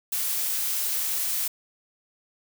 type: noise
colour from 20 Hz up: blue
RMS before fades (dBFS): -27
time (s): 0.12-1.48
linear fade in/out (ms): 5
effects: none